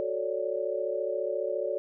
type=chord; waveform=sine; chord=D major seventh; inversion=first; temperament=equal with one note detuned; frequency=370 / 440 / 552.8 / 587.3 Hz; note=F#4 / A4 / C#5 / D5; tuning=0 / 0 / -5 / 0 cents; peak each=-35 / -34 / -32 / -33 dBFS; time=0-1.78 s; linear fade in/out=0 ms; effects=none